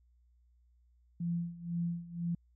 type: tone with tremolo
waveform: sine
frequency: 171 Hz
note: F3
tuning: 36 cents flat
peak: -30 dBFS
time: 1.2-2.35 s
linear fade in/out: 5 ms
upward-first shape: sine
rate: 2 Hz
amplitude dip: 85%
effects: added 60 Hz sine -64 dBFS peak until 2.55 s